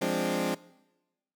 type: chord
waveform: 20% pulse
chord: D half-diminished seventh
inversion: first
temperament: equal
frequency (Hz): 174.61 / 207.7 / 261.6 / 293.7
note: F3 / Ab3 / C4 / D4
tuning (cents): 0 / 0 / 0 / 0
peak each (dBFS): -28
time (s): 0.01-0.55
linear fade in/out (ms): 10
effects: noise-tail reverb RT60 1.0 s tail -21 dB re dry